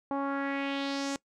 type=tone with low-pass filter sweep; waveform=sawtooth; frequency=277.2 Hz; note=C#4; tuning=in tune; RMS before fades=-32 dBFS; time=0.11-1.16 s; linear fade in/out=0 ms; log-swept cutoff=910 to 7300 Hz; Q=2.6; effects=noise-tail reverb RT60 0.1 s tail -21 dB re dry